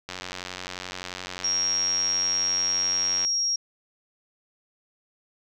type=click train; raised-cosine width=0.2 ms; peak=-16 dBFS; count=290; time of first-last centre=0.09-3.248 s; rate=91.5 Hz
type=tone; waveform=sine; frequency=5600 Hz; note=F8; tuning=4 cents sharp; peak=-22 dBFS; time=1.44-3.56 s; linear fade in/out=5 ms
effects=none